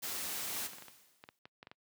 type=noise; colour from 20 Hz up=white; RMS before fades=-39 dBFS; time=0.02-0.68 s; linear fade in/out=20 ms
type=noise with exponential decay; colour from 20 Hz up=white; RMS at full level=-42 dBFS; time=0.56-1.39 s; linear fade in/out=2 ms; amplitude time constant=180 ms
type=clicks; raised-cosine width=0.3 ms; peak=-33 dBFS; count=10; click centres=0.733 / 0.784 / 0.823 / 0.883 / 1.239 / 1.289 / 1.455 / 1.629 / 1.671 / 1.715 s
effects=noise-tail reverb RT60 0.1 s tail -26 dB re dry + high-pass 100 Hz 12 dB/octave